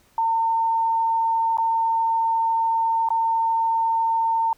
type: tone with dropouts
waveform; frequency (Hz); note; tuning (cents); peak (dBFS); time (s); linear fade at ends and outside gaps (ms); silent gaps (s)
sine; 907; A#5; -48; -18; 0.18-4.53; 2; 1.572-1.583 / 3.088-3.104
effects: pink hiss -59 dBFS RMS until 4.57 s